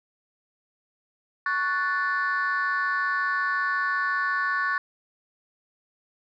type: chord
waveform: sine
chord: F# minor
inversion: second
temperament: equal with one note detuned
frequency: 1114.5 / 1480 / 1760 Hz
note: C#6 / F#6 / A6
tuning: +9 / 0 / 0 cents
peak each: -26 dBFS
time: 1.46-4.78 s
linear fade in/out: 2 ms
effects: tanh soft clip ceiling -18 dBFS